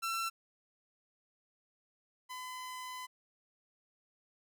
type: tone pair in turn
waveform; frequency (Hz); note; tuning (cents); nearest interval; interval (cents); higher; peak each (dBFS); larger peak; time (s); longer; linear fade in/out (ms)
sawtooth; 1346 / 1012.7; E6 / B5; +36 / +43; perfect fourth; 493; first; -30 / -38; first; 0.02-0.3 / 2.29-3.07; second; 20
effects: none